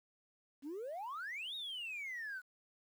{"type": "exponential two-way sweep", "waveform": "sine", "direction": "up then down", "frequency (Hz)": [261.6, 3808, 1447], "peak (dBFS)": -39, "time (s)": [0.62, 2.42], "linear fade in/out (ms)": 50, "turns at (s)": 1.55, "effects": ["tanh soft clip ceiling -39 dBFS", "11-bit"]}